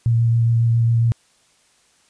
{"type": "tone with vibrato", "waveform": "sine", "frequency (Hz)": 116.1, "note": "A#2", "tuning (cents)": -7, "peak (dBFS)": -13, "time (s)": [0.06, 1.12], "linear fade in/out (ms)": 0, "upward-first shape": "sine", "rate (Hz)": 7.3, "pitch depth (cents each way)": 13, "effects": ["white hiss -58 dBFS RMS until 2.09 s", "resampled to 22050 Hz"]}